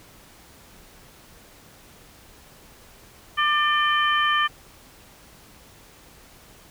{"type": "harmonic tone with a mistuned harmonic", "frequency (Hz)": 596, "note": "D5", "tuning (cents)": 25, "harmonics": [2, 3, 4, 5], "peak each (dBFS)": [-21, -23, -31, -26], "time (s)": [3.37, 4.48], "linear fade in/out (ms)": 20, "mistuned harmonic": 5, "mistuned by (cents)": 51, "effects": ["pink hiss -50 dBFS RMS until 6.7 s"]}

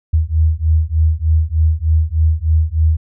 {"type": "beating tone pair", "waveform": "sine", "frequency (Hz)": [77.78, 81.08], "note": ["D#2", "E2"], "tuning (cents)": [0, -28], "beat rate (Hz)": 3.3, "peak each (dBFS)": -14, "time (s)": [0.13, 2.97], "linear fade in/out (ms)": 10, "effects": []}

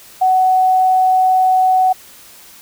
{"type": "tone", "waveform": "sine", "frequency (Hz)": 747, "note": "F#5", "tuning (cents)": 16, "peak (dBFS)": -9, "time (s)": [0.21, 1.93], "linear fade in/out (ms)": 10, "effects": ["white hiss -41 dBFS RMS until 2.61 s"]}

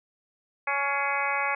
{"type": "harmonic tone with a mistuned harmonic", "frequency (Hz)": 280, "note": "C#4", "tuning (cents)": 18, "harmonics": [2, 3, 4, 5, 6, 7, 8, 9], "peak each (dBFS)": [-36, -31, -31, -34, -33, -33, -32, -35], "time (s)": [0.67, 1.55], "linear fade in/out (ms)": 5, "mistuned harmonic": 7, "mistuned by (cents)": 82, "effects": []}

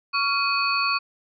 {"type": "tone cluster", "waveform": "sine", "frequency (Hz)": [1123, 1384, 2509, 4446], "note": ["C#6", "F6", "D#7", "C#8"], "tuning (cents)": [22, -16, 14, 4], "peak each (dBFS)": [-24, -29, -25, -27], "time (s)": [0.13, 0.99], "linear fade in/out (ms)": 20, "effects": []}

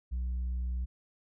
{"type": "tone with tanh clipping", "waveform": "triangle", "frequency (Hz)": 61.74, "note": "B1", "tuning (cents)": 0, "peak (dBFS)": -31, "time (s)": [0.11, 0.86], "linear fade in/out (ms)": 20, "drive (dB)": 7, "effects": []}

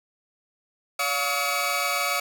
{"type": "tone cluster", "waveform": "sawtooth", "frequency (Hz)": [570, 707, 1121, 1279, 2269], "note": ["C#5", "F5", "C#6", "D#6", "C#7"], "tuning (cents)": [48, 21, 19, 47, 40], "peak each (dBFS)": [-29, -27, -30, -25, -24], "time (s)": [0.99, 2.2], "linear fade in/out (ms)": 5, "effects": []}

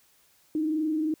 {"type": "tone with frequency modulation", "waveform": "sine", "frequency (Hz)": 311.1, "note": "D#4", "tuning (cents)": 0, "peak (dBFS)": -24, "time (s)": [0.55, 1.14], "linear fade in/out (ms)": 2, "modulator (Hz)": 22.7, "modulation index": 0.43, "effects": ["white hiss -63 dBFS RMS until 1.2 s"]}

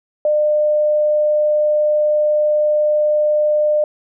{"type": "tone", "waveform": "sine", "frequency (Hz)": 602, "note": "D5", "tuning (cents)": 43, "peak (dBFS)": -12, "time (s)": [0.25, 3.84], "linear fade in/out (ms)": 2, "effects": []}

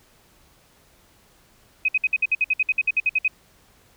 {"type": "tone bursts", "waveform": "sine", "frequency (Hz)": 2521, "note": "D#7", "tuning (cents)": 22, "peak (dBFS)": -16, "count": 16, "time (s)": [1.85, 3.28], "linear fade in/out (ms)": 5, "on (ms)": 35, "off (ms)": 58, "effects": ["pink hiss -57 dBFS RMS until 3.96 s"]}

